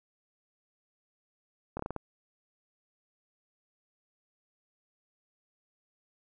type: slowing click train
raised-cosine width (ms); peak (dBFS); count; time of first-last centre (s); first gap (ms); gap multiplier
1; -21; 6; 1.77-1.963; 24; 1.24
effects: none